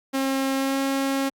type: tone with pitch glide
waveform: sawtooth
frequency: 268.9 to 272 Hz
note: C4 to C#4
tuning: +47 to -33 cents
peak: -18 dBFS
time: 0.13-1.3 s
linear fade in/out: 20 ms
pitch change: +20 cents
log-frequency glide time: 0.54-0.79 s
effects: Opus 48 kbps